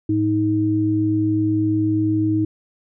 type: tone pair together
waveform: sine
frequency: 107.8 / 315.3 Hz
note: A2 / D#4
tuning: -35 / +23 cents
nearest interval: octave + perfect fifth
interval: 1858 cents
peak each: -22 / -17 dBFS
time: 0.09-2.45 s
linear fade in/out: 5 ms
effects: none